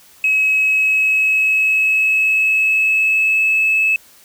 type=tone with pitch glide; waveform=triangle; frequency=2562 to 2599 Hz; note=E7 to E7; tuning=-50 to -25 cents; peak=-9 dBFS; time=0.24-3.96 s; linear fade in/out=2 ms; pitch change=+25 cents; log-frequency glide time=0.53-3.54 s; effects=tanh soft clip ceiling -9 dBFS + white hiss -47 dBFS RMS until 4.24 s